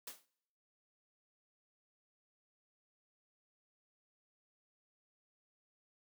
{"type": "noise with exponential decay", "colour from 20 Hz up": "white", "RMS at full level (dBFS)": -42, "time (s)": [0.07, 0.26], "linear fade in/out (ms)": 5, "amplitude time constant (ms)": 40, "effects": ["noise-tail reverb RT60 0.8 s tail -24 dB re dry", "high-pass 200 Hz 12 dB/octave"]}